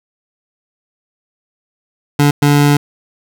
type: tone bursts at uneven times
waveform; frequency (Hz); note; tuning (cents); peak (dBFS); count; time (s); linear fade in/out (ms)
25% pulse; 144.9; D3; -23; -4; 2; 2.19-2.31 / 2.42-2.77; 5
effects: none